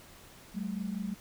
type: tone pair together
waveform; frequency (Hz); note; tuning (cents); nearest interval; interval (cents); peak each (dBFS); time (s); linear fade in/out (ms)
sine; 190.39 / 215.9; F#3 / A3; +50 / -33; major second; 217; -35 / -36; 0.54-1.15; 20
effects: pink hiss -54 dBFS RMS until 1.2 s